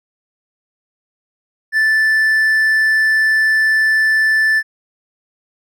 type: tone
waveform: triangle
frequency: 1758 Hz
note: A6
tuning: 2 cents flat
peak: -9 dBFS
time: 1.72-4.63 s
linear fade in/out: 50 ms
effects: none